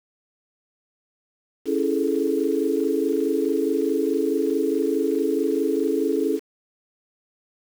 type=chord; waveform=sine; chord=A major seventh; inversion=first; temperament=equal; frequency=277.2 / 329.6 / 415.3 / 440 Hz; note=C#4 / E4 / G#4 / A4; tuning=0 / 0 / 0 / 0 cents; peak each=-25 dBFS; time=1.65-6.4 s; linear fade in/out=50 ms; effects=7-bit